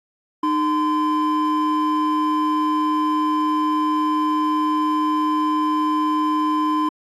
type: tone pair together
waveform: triangle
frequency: 306.1 / 1026.7 Hz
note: D#4 / C6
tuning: -28 / -33 cents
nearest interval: octave + major sixth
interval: 2095 cents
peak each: -17 dBFS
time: 0.43-6.89 s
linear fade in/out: 5 ms
effects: tanh soft clip ceiling -11 dBFS + AAC 64 kbps